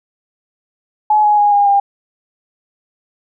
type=tone with pitch steps; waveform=sine; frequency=849 / 836.8 / 824.8 / 813 / 801.3 Hz; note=G#5 / G#5 / G#5 / G#5 / G5; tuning=+38 / +13 / -12 / -37 / +38 cents; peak=-8 dBFS; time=1.1-1.8 s; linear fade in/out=5 ms; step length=140 ms; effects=none